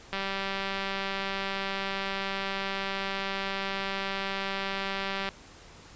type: click train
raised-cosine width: 0.3 ms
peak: -16 dBFS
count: 1007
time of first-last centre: 0.13-5.289 s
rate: 195 Hz
effects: pink hiss -51 dBFS RMS until 5.95 s + resampled to 16000 Hz

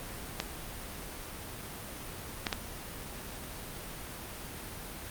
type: clicks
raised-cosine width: 0.2 ms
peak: -12 dBFS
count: 3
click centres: 0.401 / 2.468 / 2.528 s
effects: pink hiss -42 dBFS RMS until 5.1 s + Opus 32 kbps

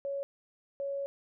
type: tone pair in turn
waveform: sine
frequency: 557 / 557 Hz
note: C#5 / C#5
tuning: +8 / +8 cents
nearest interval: unison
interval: 0 cents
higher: neither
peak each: -32 / -32 dBFS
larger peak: neither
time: 0.05-0.23 / 0.8-1.06 s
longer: second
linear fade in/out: 0 ms
effects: none

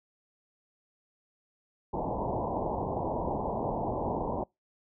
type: low-pass noise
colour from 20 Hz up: white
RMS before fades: -32 dBFS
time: 1.93-4.44 s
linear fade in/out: 10 ms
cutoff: 980 Hz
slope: 96 dB/octave
effects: noise-tail reverb RT60 0.2 s tail -26 dB re dry

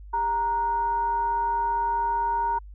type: tone with frequency modulation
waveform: sine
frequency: 932.3 Hz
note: A#5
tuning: in tune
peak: -22 dBFS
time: 0.13-2.59 s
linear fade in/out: 10 ms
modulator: 531 Hz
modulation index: 0.29
effects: added 50 Hz sine -40 dBFS peak until 2.74 s

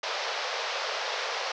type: band-pass noise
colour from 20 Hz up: pink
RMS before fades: -32 dBFS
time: 0.03-1.52 s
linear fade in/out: 5 ms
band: 470 to 5700 Hz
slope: 48 dB/octave
effects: none

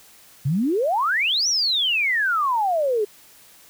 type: exponential two-way sweep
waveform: sine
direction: up then down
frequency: 126.2 to 5980 to 402.1 Hz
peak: -18 dBFS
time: 0.45-3.05 s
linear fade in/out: 10 ms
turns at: 1.48 s
effects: white hiss -50 dBFS RMS until 3.69 s

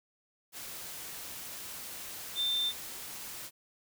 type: tone in noise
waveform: sine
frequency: 3579 Hz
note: A7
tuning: 29 cents sharp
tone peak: -28 dBFS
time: 2.35-2.73 s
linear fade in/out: 50 ms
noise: white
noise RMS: -43 dBFS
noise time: 0.52-3.51 s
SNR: +12 dB
effects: none

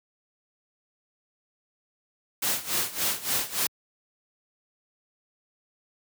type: noise with tremolo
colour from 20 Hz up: white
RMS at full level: -25 dBFS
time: 2.42-3.67 s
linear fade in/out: 5 ms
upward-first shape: sine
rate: 3.5 Hz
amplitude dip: 85%
effects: high-pass 80 Hz 12 dB/octave

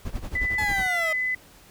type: noise with tremolo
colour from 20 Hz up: brown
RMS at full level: -29 dBFS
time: 0.05-0.87 s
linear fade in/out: 5 ms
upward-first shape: sine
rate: 11 Hz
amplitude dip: 90%
type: tone with pitch glide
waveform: sine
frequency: 1998 to 2012 Hz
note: B6 to B6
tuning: +20 to +32 cents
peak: -23 dBFS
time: 0.35-1.35 s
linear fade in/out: 5 ms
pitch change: +12 cents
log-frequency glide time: 0.79-0.93 s
type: linear sweep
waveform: 30% pulse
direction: down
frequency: 864 to 622.3 Hz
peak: -25 dBFS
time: 0.58-1.13 s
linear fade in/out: 5 ms
effects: pink hiss -52 dBFS RMS until 1.7 s

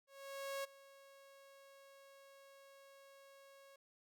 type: tone with ADSR envelope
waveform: sawtooth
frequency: 550 Hz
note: C#5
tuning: 14 cents flat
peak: -36 dBFS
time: 0.07-3.76 s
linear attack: 570 ms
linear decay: 15 ms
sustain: -20 dB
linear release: 4 ms
effects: none

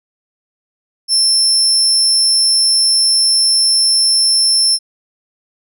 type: tone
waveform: 35% pulse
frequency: 5350 Hz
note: E8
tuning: 25 cents sharp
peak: -7 dBFS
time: 1.08-4.79 s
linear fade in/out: 50 ms
effects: none

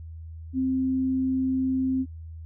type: tone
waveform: sine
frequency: 261.6 Hz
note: C4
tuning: in tune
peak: -22 dBFS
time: 0.53-2.06 s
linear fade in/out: 50 ms
effects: added 81 Hz sine -37 dBFS peak until 2.45 s

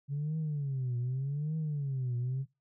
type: tone with vibrato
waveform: sine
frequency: 138.59 Hz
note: C#3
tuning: in tune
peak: -29 dBFS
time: 0.08-2.46 s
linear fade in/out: 50 ms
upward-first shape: triangle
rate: 0.84 Hz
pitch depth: 250 cents each way
effects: noise-tail reverb RT60 0.2 s tail -19 dB re dry + tanh soft clip ceiling -28 dBFS

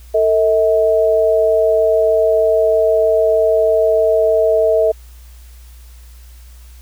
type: tone pair together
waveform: sine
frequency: 448.4 / 641 Hz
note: A4 / E5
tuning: +33 / -49 cents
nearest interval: tritone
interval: 618 cents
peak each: -14 / -12 dBFS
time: 0.14-4.92 s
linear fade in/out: 10 ms
effects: added 60 Hz sine -36 dBFS peak until 6.81 s + white hiss -49 dBFS RMS until 6.81 s

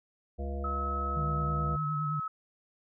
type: harmonic tone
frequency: 69.3 Hz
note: C#2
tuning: in tune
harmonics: 1 / 3 / 5 / 7 / 9 / 10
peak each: -33 / -43 / -45 / -43 / -47 / -45 dBFS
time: 0.38-1.77 s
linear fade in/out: 20 ms
type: tone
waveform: sine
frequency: 1289 Hz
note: E6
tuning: 39 cents flat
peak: -32 dBFS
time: 0.64-2.28 s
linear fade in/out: 5 ms
type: tone with vibrato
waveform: sine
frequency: 150 Hz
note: D3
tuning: 37 cents sharp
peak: -31 dBFS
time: 1.16-2.2 s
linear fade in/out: 5 ms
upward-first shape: sine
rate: 9.5 Hz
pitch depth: 53 cents each way
effects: none

